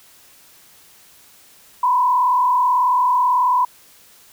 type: tone with frequency modulation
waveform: sine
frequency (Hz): 995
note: B5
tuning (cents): +13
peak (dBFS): -13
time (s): 1.83-3.65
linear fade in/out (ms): 5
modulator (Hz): 38.3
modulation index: 0.88
effects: white hiss -49 dBFS RMS until 4.32 s